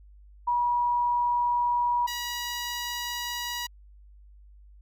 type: tone pair in turn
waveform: sine / 10% pulse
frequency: 965 / 965 Hz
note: B5 / B5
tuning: -40 / -40 cents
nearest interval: unison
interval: 0 cents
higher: neither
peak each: -22 dBFS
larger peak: neither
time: 0.47-2.07 / 2.07-3.67 s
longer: neither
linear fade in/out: 10 ms
effects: added 50 Hz sine -49 dBFS peak until 4.81 s